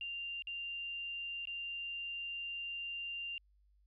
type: tone with dropouts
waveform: sine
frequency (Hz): 2786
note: F7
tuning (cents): -5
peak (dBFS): -39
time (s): 0.01-3.38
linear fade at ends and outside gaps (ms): 1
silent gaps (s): 0.422-0.471 / 1.454-1.472
effects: added 50 Hz sine -66 dBFS peak until 3.86 s